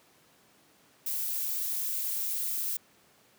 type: noise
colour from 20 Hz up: violet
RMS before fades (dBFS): -32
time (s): 1.06-2.77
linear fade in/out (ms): 5
effects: pink hiss -62 dBFS RMS until 3.38 s + high-pass 150 Hz 12 dB/octave